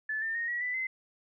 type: tone with pitch steps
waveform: sine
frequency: 1738 / 1797.2 / 1858.4 / 1921.8 / 1987.2 / 2055 Hz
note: A6 / A6 / A#6 / B6 / B6 / C7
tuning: -22 / +36 / -6 / -48 / +10 / -32 cents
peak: -30 dBFS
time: 0.09-0.87 s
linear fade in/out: 5 ms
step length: 130 ms
effects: none